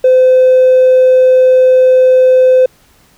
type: tone with hard clipping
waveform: sine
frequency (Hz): 513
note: C5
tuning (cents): -34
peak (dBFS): -4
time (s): 0.04-2.66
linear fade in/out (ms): 5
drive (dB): 1
effects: pink hiss -48 dBFS RMS until 3.17 s